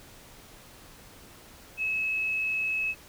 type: tone with frequency modulation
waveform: sine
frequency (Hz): 2582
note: E7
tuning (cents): -37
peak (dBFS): -26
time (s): 1.77-2.95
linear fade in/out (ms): 50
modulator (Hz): 63.9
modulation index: 0.2
effects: pink hiss -51 dBFS RMS until 3.08 s